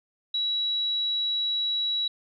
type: tone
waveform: sine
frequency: 3900 Hz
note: B7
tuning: 23 cents flat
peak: -24 dBFS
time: 0.34-2.08 s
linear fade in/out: 5 ms
effects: none